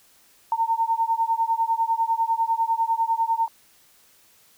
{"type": "beating tone pair", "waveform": "sine", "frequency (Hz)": [905, 915], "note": ["A5", "A#5"], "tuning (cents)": [48, -32], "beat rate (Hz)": 10, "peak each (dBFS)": -23, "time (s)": [0.52, 3.48], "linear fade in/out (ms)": 2, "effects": ["white hiss -57 dBFS RMS until 4.57 s"]}